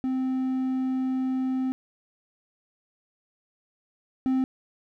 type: tone pair in turn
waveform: triangle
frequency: 260 / 261.1 Hz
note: C4 / C4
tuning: -11 / -3 cents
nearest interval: unison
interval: 8 cents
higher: second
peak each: -22 / -19 dBFS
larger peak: second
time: 0.04-1.72 / 4.26-4.44 s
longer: first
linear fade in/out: 0 ms
effects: none